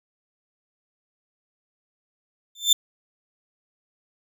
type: tone with exponential growth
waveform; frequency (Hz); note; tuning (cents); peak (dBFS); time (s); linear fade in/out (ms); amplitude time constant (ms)
30% pulse; 3553; A7; +16; -8; 2.55-2.73; 5; 37
effects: none

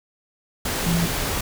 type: tone in noise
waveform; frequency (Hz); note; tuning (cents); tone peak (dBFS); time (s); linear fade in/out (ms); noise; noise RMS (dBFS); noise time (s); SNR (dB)
sine; 169.3; E3; +46; -19; 0.86-1.06; 5; pink; -25; 0.65-1.41; +3
effects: none

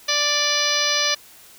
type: harmonic tone with a mistuned harmonic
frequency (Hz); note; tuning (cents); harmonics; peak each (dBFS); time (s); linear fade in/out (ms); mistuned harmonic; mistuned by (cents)
587.3; D5; 0; 1 / 2 / 3 / 4 / 5 / 6 / 7 / 8 / 9 / 10; -29 / -29 / -27 / -27 / -28 / -27 / -26 / -25 / -31 / -26; 0.08-1.15; 10; 8; +60
effects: white hiss -47 dBFS RMS until 1.58 s

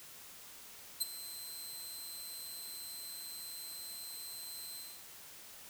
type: tone with ADSR envelope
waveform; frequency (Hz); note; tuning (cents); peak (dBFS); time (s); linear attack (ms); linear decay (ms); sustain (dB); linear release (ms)
15% pulse; 4091; C8; -40; -22; 1-5.06; 17; 20; -16; 300
effects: white hiss -53 dBFS RMS until 5.69 s

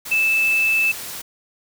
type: tone in noise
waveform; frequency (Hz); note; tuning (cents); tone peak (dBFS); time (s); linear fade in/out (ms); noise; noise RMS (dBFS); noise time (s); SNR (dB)
sine; 2630; E7; -5; -15; 0.11-0.92; 10; white; -32; 0.05-1.22; +14
effects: none

